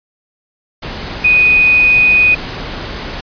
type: tone in noise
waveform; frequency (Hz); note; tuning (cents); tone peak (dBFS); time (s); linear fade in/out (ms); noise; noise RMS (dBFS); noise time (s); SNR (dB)
sine; 2487; D#7; -1; -6; 1.24-2.35; 10; pink; -24; 0.82-3.21; +15
effects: resampled to 11025 Hz